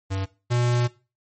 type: tone pair in turn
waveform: square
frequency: 96.4 / 121.17 Hz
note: G2 / B2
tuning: -28 / -33 cents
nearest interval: major third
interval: 395 cents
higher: second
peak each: -25 / -20 dBFS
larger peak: second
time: 0.1-0.26 / 0.5-0.88 s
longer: second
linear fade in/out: 20 ms
effects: noise-tail reverb RT60 0.3 s tail -18 dB re dry + MP3 32 kbps